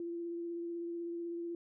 sine tone with vibrato, 341 Hz, F4, 41 cents flat, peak -37 dBFS, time 0-1.55 s, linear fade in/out 2 ms, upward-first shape triangle, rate 16 Hz, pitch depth 17 cents each way, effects none

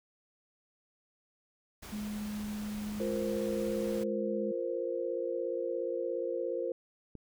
pink noise, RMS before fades -47 dBFS, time 1.82-4.04 s, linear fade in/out 10 ms
sine tone, 210 Hz, G#3, 19 cents sharp, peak -35 dBFS, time 1.92-4.52 s, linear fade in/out 10 ms
sine chord, F suspended fourth, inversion none, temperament equal, 349.2 / 466.2 / 523.3 Hz, F4 / Bb4 / C5, 0 / 0 / 0 cents, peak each -37 / -36 / -35 dBFS, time 3-6.72 s, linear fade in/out 2 ms
click, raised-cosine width 3 ms, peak -32 dBFS, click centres 7.153 s
effects none

